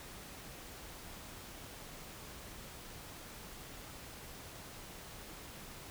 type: silence
effects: pink hiss -50 dBFS RMS until 5.9 s